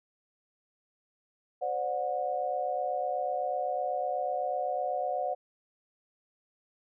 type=tone cluster; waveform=sine; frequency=517 / 585 / 728 Hz; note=C5 / D5 / F#5; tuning=-21 / -7 / -28 cents; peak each=-35 / -34 / -31 dBFS; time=1.61-5.35 s; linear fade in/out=20 ms; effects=none